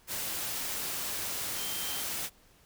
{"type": "tone in noise", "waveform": "sine", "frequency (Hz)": 3145, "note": "G7", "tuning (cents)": 5, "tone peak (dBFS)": -41, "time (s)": [1.55, 2.04], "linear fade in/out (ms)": 50, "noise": "white", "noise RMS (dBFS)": -35, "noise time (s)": [0.07, 2.3], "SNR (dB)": -9, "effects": ["pink hiss -62 dBFS RMS until 2.65 s"]}